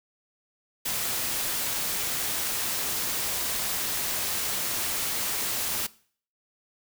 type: noise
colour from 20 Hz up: white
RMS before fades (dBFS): -29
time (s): 0.85-5.87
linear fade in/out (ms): 10
effects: noise-tail reverb RT60 0.5 s tail -20 dB re dry